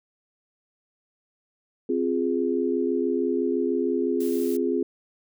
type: chord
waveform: sine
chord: F minor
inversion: second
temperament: equal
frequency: 261.6 / 349.2 / 415.3 Hz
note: C4 / F4 / Ab4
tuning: 0 / 0 / 0 cents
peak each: -26 dBFS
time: 1.89-4.83 s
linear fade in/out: 5 ms
type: noise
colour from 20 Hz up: blue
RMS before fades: -41 dBFS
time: 4.2-4.57 s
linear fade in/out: 5 ms
effects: none